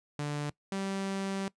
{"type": "tone pair in turn", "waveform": "sawtooth", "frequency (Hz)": [146.8, 194.6], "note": ["D3", "G3"], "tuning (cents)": [0, -12], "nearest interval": "perfect fourth", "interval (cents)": 488, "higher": "second", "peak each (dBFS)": -28, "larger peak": "neither", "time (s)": [[0.19, 0.5], [0.72, 1.48]], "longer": "second", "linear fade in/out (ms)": 2, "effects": ["noise-tail reverb RT60 0.1 s tail -21 dB re dry", "resampled to 22050 Hz"]}